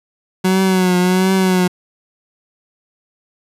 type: tone with vibrato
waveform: 30% pulse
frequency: 185 Hz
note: F#3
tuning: in tune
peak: -9 dBFS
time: 0.44-1.68 s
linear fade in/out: 10 ms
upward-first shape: triangle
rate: 1.4 Hz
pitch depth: 58 cents each way
effects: resampled to 32000 Hz